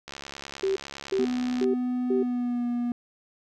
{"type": "click train", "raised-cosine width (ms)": 0.2, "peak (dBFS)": -20, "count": 110, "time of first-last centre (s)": [0.08, 1.642], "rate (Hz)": 69.8}
{"type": "tone bursts", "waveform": "sine", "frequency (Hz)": 386, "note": "G4", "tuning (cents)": -27, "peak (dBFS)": -22, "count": 4, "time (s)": [0.63, 2.23], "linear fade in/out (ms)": 5, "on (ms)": 130, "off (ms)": 360}
{"type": "tone with pitch glide", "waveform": "triangle", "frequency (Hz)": [249.2, 241], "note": ["B3", "B3"], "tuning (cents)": [16, -42], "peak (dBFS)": -23, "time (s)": [1.19, 2.92], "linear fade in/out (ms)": 2, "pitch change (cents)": -58, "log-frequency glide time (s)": [2.11, 2.66]}
{"effects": []}